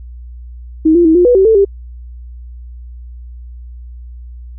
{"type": "tone with pitch steps", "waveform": "sine", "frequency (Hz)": [316.5, 345.6, 320.5, 355, 490.1, 383.5, 444.6, 396.8], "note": ["D#4", "F4", "E4", "F4", "B4", "G4", "A4", "G4"], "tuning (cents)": [30, -18, -49, 28, -13, -38, 18, 21], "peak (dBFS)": -5, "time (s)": [0.85, 1.65], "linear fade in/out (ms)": 10, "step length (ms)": 100, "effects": ["added 60 Hz sine -28 dBFS peak until 4.58 s"]}